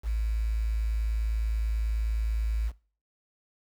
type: tone with quantisation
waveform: sine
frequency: 54.7 Hz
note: A1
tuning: 9 cents flat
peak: -25 dBFS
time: 0.03-2.72 s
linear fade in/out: 50 ms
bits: 8
effects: noise-tail reverb RT60 0.4 s tail -21 dB re dry